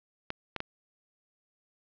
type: clicks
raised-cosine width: 0.3 ms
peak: -17 dBFS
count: 3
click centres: 0.304 / 0.563 / 0.604 s
effects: low-pass 5000 Hz 12 dB/octave